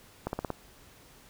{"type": "accelerating click train", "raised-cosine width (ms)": 1, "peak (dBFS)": -17, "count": 5, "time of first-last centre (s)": [0.27, 0.503], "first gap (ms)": 61, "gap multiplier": 0.97, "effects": ["pink hiss -56 dBFS RMS until 1.29 s"]}